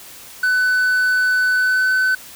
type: tone with pitch glide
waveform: triangle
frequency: 1500 to 1514.8 Hz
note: F#6 to F#6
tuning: +23 to +40 cents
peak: -12 dBFS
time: 0.43-2.15 s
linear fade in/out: 5 ms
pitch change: +17 cents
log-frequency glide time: 1.5-1.9 s
effects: white hiss -39 dBFS RMS until 2.35 s